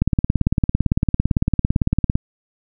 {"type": "click train", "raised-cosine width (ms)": 5, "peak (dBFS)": -3, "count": 39, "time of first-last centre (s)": [0.02, 2.155], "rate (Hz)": 17.8, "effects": []}